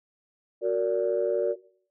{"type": "chord", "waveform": "sine", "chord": "Gb augmented", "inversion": "none", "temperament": "just", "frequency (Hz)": [370, 462.5, 578.1], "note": ["Gb4", "Bb4", "D5"], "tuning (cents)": [0, -14, -27], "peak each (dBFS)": -26, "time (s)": [0.61, 1.56], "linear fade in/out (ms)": 50, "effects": ["noise-tail reverb RT60 0.5 s tail -17 dB re dry", "tanh soft clip ceiling -15 dBFS"]}